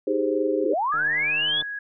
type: chord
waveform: sine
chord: Ab major seventh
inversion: second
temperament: equal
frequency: 311.1 / 392 / 415.3 / 523.3 Hz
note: Eb4 / G4 / Ab4 / C5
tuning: 0 / 0 / 0 / 0 cents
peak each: -26 dBFS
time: 0.07-0.74 s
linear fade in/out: 5 ms
type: linear sweep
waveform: sine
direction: up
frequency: 273.8 to 3500 Hz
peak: -21 dBFS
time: 0.64-1.62 s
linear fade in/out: 10 ms
type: tone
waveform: sine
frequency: 1661.2 Hz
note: G#6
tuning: in tune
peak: -29 dBFS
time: 0.92-1.79 s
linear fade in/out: 5 ms
type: click train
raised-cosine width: 1 ms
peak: -28 dBFS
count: 105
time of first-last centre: 0.94-1.624 s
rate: 152 Hz
effects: none